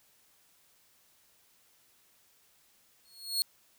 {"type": "tone with exponential growth", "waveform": "sawtooth", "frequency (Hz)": 4321, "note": "C#8", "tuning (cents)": -45, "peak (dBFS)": -21, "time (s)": [3.05, 3.42], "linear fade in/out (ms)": 0, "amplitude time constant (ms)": 79, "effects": ["white hiss -66 dBFS RMS until 3.78 s"]}